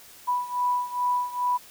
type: beating tone pair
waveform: sine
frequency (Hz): 985 / 987.4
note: B5 / B5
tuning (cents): -5 / -1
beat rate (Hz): 2.4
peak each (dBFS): -25 / -28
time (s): 0.27-1.58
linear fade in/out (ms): 20
effects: white hiss -49 dBFS RMS until 1.7 s